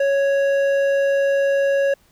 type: tone with hard clipping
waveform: sine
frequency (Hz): 554.4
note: C#5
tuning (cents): 0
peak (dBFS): -17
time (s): 0-1.94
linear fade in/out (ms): 5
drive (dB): 8
effects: pink hiss -58 dBFS RMS until 2.11 s